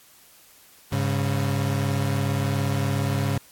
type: tone pair together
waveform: 35% pulse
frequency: 101.45 / 138.59 Hz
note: G#2 / C#3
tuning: -40 / 0 cents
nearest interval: perfect fourth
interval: 540 cents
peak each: -23 dBFS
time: 0.92-3.38 s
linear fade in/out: 5 ms
effects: white hiss -53 dBFS RMS until 3.51 s + AAC 64 kbps